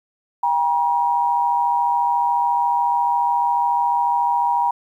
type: tone pair together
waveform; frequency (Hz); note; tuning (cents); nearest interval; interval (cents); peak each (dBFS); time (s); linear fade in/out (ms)
sine; 799.9 / 954; G5 / A#5; +35 / +40; minor third; 305; -21 / -17; 0.43-4.71; 5
effects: 9-bit